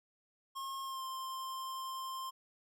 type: tone with pitch glide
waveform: square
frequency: 1077 to 1051.8 Hz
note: C6 to C6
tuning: +50 to +9 cents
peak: -40 dBFS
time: 0.55-2.31 s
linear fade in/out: 20 ms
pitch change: -41 cents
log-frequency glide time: 0.83-1.03 s
effects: none

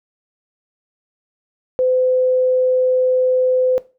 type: tone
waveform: sine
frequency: 510 Hz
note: C5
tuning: 44 cents flat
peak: -13 dBFS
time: 1.79-3.78 s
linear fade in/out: 0 ms
effects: noise-tail reverb RT60 0.3 s tail -17 dB re dry

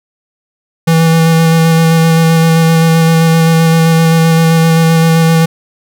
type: tone with vibrato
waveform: square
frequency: 163.5 Hz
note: E3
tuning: 14 cents flat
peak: -6 dBFS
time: 0.87-5.46 s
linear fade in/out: 10 ms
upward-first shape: square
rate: 7.7 Hz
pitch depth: 11 cents each way
effects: none

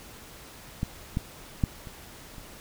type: clicks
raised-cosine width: 5 ms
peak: -15 / -14 / -10 / -28 / -30 dBFS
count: 5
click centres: 0.831 / 1.171 / 1.638 / 1.872 / 2.382 s
effects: pink hiss -47 dBFS RMS until 2.6 s

